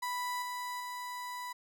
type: tone with level steps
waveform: 35% pulse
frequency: 987.8 Hz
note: B5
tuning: in tune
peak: -32 / -35 / -37 dBFS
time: 0.02-1.53 s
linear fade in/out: 10 ms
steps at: 0.42 / 0.8 s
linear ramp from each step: 2 ms
effects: none